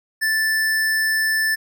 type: tone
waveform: square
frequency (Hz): 1760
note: A6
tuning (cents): 0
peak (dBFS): -18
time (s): 0.21-1.56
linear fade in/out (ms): 20
effects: none